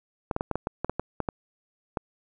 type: clicks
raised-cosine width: 1 ms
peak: -13 dBFS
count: 12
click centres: 0.312 / 0.364 / 0.409 / 0.513 / 0.556 / 0.671 / 0.846 / 0.896 / 0.996 / 1.203 / 1.288 / 1.972 s
effects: none